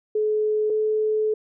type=tone pair in turn; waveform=sine; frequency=427.6 / 431.1 Hz; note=A4 / A4; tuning=-49 / -35 cents; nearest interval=unison; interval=14 cents; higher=second; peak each=-19 dBFS; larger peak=neither; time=0.15-0.7 / 0.7-1.34 s; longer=second; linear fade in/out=5 ms; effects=none